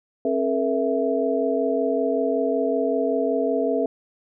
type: tone cluster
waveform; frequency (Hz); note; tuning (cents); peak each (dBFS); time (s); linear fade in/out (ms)
sine; 268.6 / 430.5 / 475.8 / 660; C4 / A4 / A#4 / E5; +46 / -38 / +35 / +2; -25; 0.25-3.86; 2
effects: none